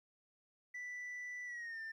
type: tone with pitch glide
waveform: sine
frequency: 1975.5 to 1790.7 Hz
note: B6 to A6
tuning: 0 to +30 cents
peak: -40 dBFS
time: 0.74-1.92 s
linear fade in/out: 10 ms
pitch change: -170 cents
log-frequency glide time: 1.45-1.8 s
effects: tanh soft clip ceiling -42 dBFS + 13-bit